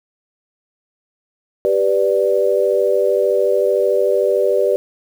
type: chord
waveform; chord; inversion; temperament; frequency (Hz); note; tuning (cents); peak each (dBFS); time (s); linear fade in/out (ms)
sine; G major; none; equal; 392 / 493.9 / 587.3; G4 / B4 / D5; 0 / 0 / 0; -17; 1.65-4.76; 0
effects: 7-bit